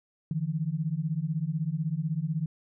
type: beating tone pair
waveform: sine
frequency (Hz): 150 / 166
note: D3 / E3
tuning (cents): +37 / +12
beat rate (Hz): 16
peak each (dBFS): -30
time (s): 0.31-2.46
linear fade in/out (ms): 2
effects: none